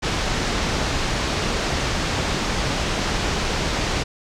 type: low-pass noise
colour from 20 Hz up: pink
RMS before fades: -23 dBFS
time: 0.02-4.04 s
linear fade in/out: 20 ms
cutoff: 6500 Hz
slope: 24 dB/octave
effects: none